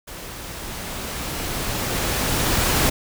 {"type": "noise with level ramp", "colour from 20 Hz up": "pink", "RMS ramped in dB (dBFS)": [-36, -18], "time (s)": [0.07, 2.9], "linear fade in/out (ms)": 10, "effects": []}